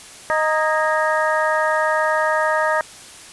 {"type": "harmonic tone with a mistuned harmonic", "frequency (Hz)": 311.1, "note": "D#4", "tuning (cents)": 0, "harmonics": [2, 3, 4, 5, 6], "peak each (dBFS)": [-20, -22, -23, -24, -25], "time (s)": [0.3, 2.81], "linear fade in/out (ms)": 0, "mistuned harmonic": 5, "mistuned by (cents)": 86, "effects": ["white hiss -40 dBFS RMS until 3.32 s", "resampled to 24000 Hz"]}